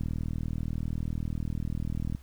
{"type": "click train", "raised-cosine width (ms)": 5, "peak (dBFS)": -20, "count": 87, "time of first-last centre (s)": [0.01, 2.149], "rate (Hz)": 40.2, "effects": ["added 68 Hz sine -48 dBFS peak until 2.22 s", "pink hiss -61 dBFS RMS until 2.22 s"]}